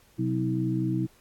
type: harmonic tone with a mistuned harmonic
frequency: 64 Hz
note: C2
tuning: 38 cents flat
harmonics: 2 / 3 / 4 / 5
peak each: -28 / -31 / -37 / -28 dBFS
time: 0.18-1.07 s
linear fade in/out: 20 ms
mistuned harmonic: 3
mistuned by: -46 cents
effects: pink hiss -60 dBFS RMS until 1.2 s + AAC 64 kbps